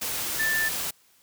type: tone in noise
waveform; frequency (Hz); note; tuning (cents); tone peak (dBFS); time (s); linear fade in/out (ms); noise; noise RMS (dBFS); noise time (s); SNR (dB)
sine; 1768; A6; +8; -23; 0.39-0.69; 10; white; -30; 0.01-0.91; +4
effects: white hiss -61 dBFS RMS until 1.22 s